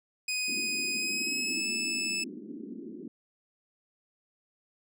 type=tone with pitch glide; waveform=20% pulse; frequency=2500 to 2618 Hz; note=D#7 to E7; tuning=+8 to -13 cents; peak=-24 dBFS; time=0.28-2.24 s; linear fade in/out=5 ms; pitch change=+79 cents; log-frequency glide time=0.93-1.68 s
type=band-pass noise; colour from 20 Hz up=pink; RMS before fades=-42 dBFS; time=0.48-3.08 s; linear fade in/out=2 ms; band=210 to 360 Hz; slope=48 dB/octave
effects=none